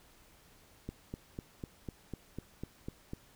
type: click train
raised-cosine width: 3 ms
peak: -26 dBFS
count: 10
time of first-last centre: 0.89-3.134 s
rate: 4.01 Hz
effects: pink hiss -62 dBFS RMS until 3.35 s